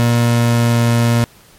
30% pulse tone with pitch glide, 118.5 to 117.68 Hz, A#2 to A#2, +29 to +17 cents, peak -8 dBFS, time 0-1.24 s, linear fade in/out 0 ms, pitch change -12 cents, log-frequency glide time 0.2-0.81 s, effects pink hiss -46 dBFS RMS until 1.58 s + MP3 64 kbps

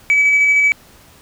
sine tone with tremolo, 2288 Hz, D7, 46 cents flat, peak -7 dBFS, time 0.1-0.72 s, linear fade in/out 0 ms, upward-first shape square, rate 13 Hz, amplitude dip 25%, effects tanh soft clip ceiling -7 dBFS + pink hiss -46 dBFS RMS until 1.21 s

